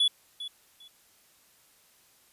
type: tone with echo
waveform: triangle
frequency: 3414 Hz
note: G#7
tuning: 47 cents sharp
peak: -19 dBFS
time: 0-0.08 s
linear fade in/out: 5 ms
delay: 400 ms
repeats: 2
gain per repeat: -14 dB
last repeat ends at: 0.88 s
effects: white hiss -62 dBFS RMS until 2.32 s + resampled to 32000 Hz